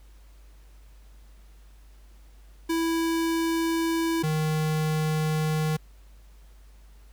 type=tone pair in turn; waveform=square; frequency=329.6 / 155.55 Hz; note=E4 / D#3; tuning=0 / 0 cents; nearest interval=octave + minor second; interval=1300 cents; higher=first; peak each=-24 dBFS; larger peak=neither; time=2.69-4.23 / 4.23-5.77 s; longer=neither; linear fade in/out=10 ms; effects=added 50 Hz sine -48 dBFS peak until 7.12 s + pink hiss -62 dBFS RMS until 7.12 s